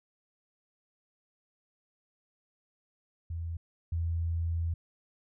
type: tone pair in turn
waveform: sine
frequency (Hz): 83.5 / 83.5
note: E2 / E2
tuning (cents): +23 / +23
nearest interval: unison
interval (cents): 0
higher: neither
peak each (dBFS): -33 / -28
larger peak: second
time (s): 3.3-3.57 / 3.92-4.74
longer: second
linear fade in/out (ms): 5
effects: none